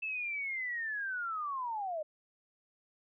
sine linear sweep, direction down, 2644 to 593 Hz, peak -34 dBFS, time 0.02-2.03 s, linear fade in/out 10 ms, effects none

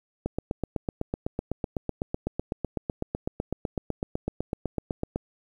click train, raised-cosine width 2 ms, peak -14 dBFS, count 40, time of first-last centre 0.26-5.159 s, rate 7.96 Hz, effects 9-bit

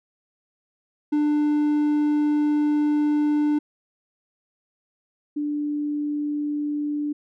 triangle / sine tone pair in turn, 297.3 / 294.6 Hz, D4 / D4, +21 / +6 cents, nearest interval unison, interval 15 cents, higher first, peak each -16 / -23 dBFS, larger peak first, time 1.12-3.59 / 5.36-7.13 s, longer first, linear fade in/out 10 ms, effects none

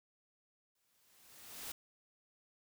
white noise with exponential growth, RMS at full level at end -43 dBFS, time 0.75-1.72 s, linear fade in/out 5 ms, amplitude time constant 210 ms, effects none

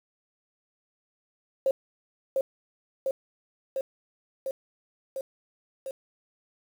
sine tone with echo, 536 Hz, C5, 42 cents sharp, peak -20 dBFS, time 1.66-1.71 s, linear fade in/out 2 ms, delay 700 ms, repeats 6, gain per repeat -2 dB, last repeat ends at 5.91 s, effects 8-bit

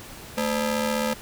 sawtooth ring-modulated tone, 367.3 Hz, F#4, 13 cents flat, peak -16 dBFS, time 0.37-1.14 s, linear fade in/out 10 ms, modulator 146 Hz, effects pink hiss -42 dBFS RMS until 1.21 s

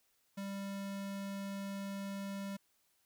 square tone, 197.4 Hz, G3, 12 cents sharp, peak -40 dBFS, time 0.37-2.57 s, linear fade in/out 10 ms, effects white hiss -75 dBFS RMS until 3.05 s

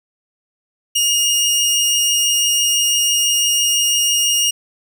20% pulse tone, 2849 Hz, F7, 34 cents sharp, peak -9 dBFS, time 0.95-4.51 s, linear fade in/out 10 ms, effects none

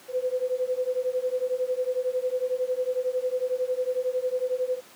sine beating tone pair, 501 / 512 Hz, B4 / C5, +25 / -38 cents, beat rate 11 Hz, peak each -27 dBFS, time 0.08-4.81 s, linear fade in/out 50 ms, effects pink hiss -50 dBFS RMS until 4.95 s + high-pass 300 Hz 12 dB/octave

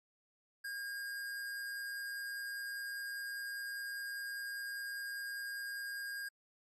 square tone with amplitude modulation, 1619 Hz, G#6, 45 cents flat, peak -39 dBFS, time 0.64-6.29 s, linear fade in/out 10 ms, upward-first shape sine, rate 125 Hz, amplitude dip 30%, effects MP3 64 kbps

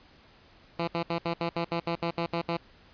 10% pulse tone bursts, 168.9 Hz, E3, 42 cents sharp, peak -19 dBFS, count 12, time 0.79-2.57 s, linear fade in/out 5 ms, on 86 ms, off 68 ms, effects pink hiss -57 dBFS RMS until 2.93 s + resampled to 11025 Hz

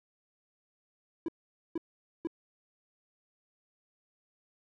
triangle tone bursts, 330.4 Hz, E4, 4 cents sharp, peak -28 dBFS, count 3, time 1.26-2.272 s, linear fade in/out 2 ms, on 24 ms, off 470 ms, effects none

